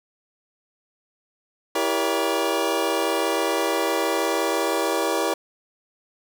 25% pulse chord, E diminished seventh, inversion none, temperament just, 329.6 / 395.6 / 474.7 / 569.6 Hz, E4 / G4 / Bb4 / Db5, 0 / +16 / +31 / +47 cents, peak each -23 dBFS, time 1.75-5.34 s, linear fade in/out 5 ms, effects none

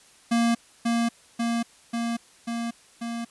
square tone with echo, 233.1 Hz, A#3, in tune, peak -20 dBFS, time 0.31-0.55 s, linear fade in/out 10 ms, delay 540 ms, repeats 5, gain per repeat -2 dB, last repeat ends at 3.25 s, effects white hiss -55 dBFS RMS until 3.3 s + resampled to 24000 Hz

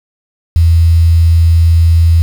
sine tone with quantisation, 83.1 Hz, E2, 15 cents sharp, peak -4 dBFS, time 0.56-2.22 s, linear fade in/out 0 ms, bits 5, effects none

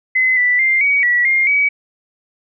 sine tone with pitch steps, 2039 / 1976 / 2098 / 2258 / 1941 / 2121 / 2272 Hz, C7 / B6 / C7 / C#7 / B6 / C7 / C#7, -45 / 0 / +4 / +31 / -31 / +23 / +42 cents, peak -11 dBFS, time 0.15-1.69 s, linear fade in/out 10 ms, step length 220 ms, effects none

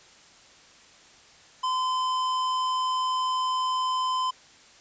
sine tone with tanh clipping, 1024 Hz, C6, 38 cents flat, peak -26 dBFS, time 1.63-4.31 s, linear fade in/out 10 ms, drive 16 dB, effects white hiss -53 dBFS RMS until 4.8 s + resampled to 16000 Hz

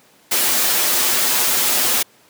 white noise with comb filter, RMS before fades -17 dBFS, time 0.31-2.03 s, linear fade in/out 10 ms, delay 8.1 ms, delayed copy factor +0.6, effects pink hiss -52 dBFS RMS until 2.29 s + high-pass 200 Hz 12 dB/octave

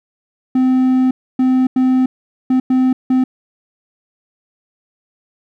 triangle tone bursts at uneven times, 257.6 Hz, C4, 27 cents flat, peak -8 dBFS, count 6, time 0.55-1.11 / 1.39-1.67 / 1.76-2.06 / 2.5-2.6 / 2.7-2.93 / 3.1-3.24 s, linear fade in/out 5 ms, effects none

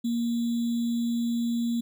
sine tone with sample-and-hold, 234.6 Hz, A#3, 11 cents sharp, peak -24 dBFS, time 0.04-1.81 s, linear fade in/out 10 ms, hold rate 3675 Hz, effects none

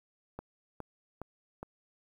click train, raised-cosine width 1 ms, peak -26 dBFS, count 4, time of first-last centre 0.39-1.63 s, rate 2.42 Hz, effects 10-bit

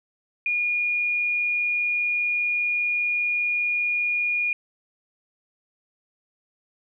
sine tone, 2435 Hz, D#7, 38 cents flat, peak -21 dBFS, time 0.46-4.53 s, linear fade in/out 2 ms, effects none

